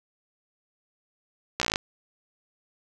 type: slowing click train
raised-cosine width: 0.2 ms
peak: -7 dBFS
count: 10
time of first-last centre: 1.6-1.759 s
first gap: 15 ms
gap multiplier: 1.04
effects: 8-bit